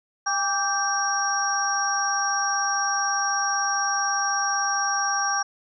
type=tone cluster; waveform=sine; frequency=802 / 1164 / 1571 / 5620 Hz; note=G5 / D6 / G6 / F8; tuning=+39 / -16 / +3 / +10 cents; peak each=-27 dBFS; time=0.26-5.43 s; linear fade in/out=10 ms; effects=none